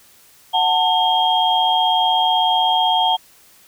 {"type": "tone cluster", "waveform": "sine", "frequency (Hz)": [736, 892, 3231], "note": ["F#5", "A5", "G#7"], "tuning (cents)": [-9, 23, -48], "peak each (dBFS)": -18, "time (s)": [0.53, 3.17], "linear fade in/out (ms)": 20, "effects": ["white hiss -50 dBFS RMS until 3.67 s"]}